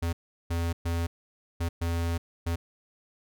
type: tone bursts at uneven times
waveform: square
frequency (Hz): 84.4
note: E2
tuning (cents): +41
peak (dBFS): -27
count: 6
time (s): 0.02-0.13 / 0.5-0.73 / 0.85-1.07 / 1.6-1.69 / 1.81-2.18 / 2.46-2.56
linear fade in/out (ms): 10
effects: none